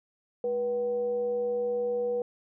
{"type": "tone with frequency modulation", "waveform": "sine", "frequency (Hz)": 485.5, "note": "B4", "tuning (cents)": -30, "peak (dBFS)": -26, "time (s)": [0.44, 2.22], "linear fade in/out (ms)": 2, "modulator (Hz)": 275, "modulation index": 0.27, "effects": []}